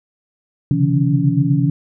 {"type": "tone cluster", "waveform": "sine", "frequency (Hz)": [130.7, 139.5, 146.7, 169.3, 281.8], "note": ["C3", "C#3", "D3", "E3", "C#4"], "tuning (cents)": [-1, 11, -2, 46, 29], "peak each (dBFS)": -19, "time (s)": [0.71, 1.7], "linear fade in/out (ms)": 2, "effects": []}